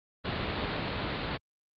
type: low-pass noise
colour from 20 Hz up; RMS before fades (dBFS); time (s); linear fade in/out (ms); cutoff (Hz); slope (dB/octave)
pink; -32; 0.24-1.38; 20; 4500; 96
effects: high-pass 60 Hz 12 dB/octave + Opus 32 kbps